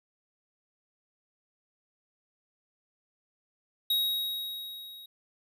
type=tone with level ramp; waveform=square; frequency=3795 Hz; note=A#7; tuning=30 cents sharp; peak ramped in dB=-24 to -46 dBFS; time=3.9-5.06 s; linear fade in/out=5 ms; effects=none